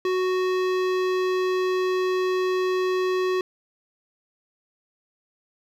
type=tone with hard clipping; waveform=sine; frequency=370 Hz; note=F#4; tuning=in tune; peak=-23 dBFS; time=0.05-3.41 s; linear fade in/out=2 ms; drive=18 dB; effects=none